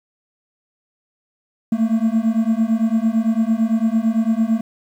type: beating tone pair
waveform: triangle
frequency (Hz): 220 / 228.9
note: A3 / A#3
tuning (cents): 0 / -31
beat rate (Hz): 8.9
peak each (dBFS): -16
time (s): 1.72-4.61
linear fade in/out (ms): 5
effects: 8-bit